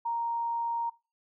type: tone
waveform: sine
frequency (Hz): 932.3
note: A#5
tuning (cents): 0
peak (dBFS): -28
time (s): 0.05-0.9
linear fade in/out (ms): 10
effects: noise-tail reverb RT60 0.3 s tail -22 dB re dry